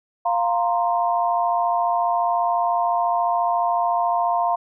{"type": "chord", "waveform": "sine", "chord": "F suspended fourth", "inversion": "none", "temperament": "equal", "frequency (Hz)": [698.5, 932.3, 1046.5], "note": ["F5", "Bb5", "C6"], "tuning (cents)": [0, 0, 0], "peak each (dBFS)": [-20, -23, -25], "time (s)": [0.25, 4.56], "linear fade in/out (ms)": 10, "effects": []}